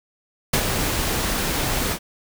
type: noise with ADSR envelope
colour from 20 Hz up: pink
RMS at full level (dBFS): -17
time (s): 0.53-1.99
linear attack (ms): 7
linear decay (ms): 63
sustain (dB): -6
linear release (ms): 67
effects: none